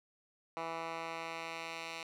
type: tone with band-pass filter sweep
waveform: 10% pulse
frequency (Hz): 164.7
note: E3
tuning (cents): -1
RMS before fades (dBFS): -42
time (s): 0.57-2.03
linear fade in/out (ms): 0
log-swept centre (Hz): 1200 to 3000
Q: 1
effects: none